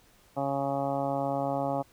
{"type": "harmonic tone", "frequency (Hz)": 138.59, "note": "C#3", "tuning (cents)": 0, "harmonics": [1, 2, 3, 4, 5, 6, 7, 8, 9], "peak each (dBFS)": [-37, -34, -43, -32, -33, -34, -45, -42, -46], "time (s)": [0.36, 1.83], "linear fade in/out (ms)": 20, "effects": ["pink hiss -61 dBFS RMS until 1.92 s"]}